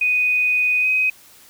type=tone with pitch glide; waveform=sine; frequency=2489 to 2518 Hz; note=D#7 to D#7; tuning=0 to +20 cents; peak=-15 dBFS; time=0.01-1.1 s; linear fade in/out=5 ms; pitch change=+20 cents; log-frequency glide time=0.81-0.87 s; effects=white hiss -48 dBFS RMS until 1.49 s